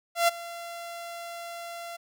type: tone with ADSR envelope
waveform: sawtooth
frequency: 684 Hz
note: F5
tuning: 36 cents flat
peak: -14 dBFS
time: 0.15-1.97 s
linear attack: 130 ms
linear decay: 18 ms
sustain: -19 dB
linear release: 14 ms
effects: none